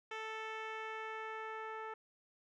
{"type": "tone with low-pass filter sweep", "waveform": "10% pulse", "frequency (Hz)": 440, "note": "A4", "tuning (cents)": 0, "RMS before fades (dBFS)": -44, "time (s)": [0.11, 1.94], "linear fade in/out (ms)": 5, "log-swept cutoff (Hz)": [3500, 1400], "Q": 1, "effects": []}